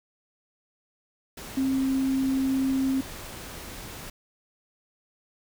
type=tone in noise; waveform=sine; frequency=266.2 Hz; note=C4; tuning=30 cents sharp; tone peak=-22 dBFS; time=1.57-3.01 s; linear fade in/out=5 ms; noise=pink; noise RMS=-40 dBFS; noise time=1.37-4.1 s; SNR=+15 dB; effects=none